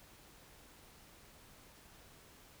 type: silence
effects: pink hiss -60 dBFS RMS until 2.6 s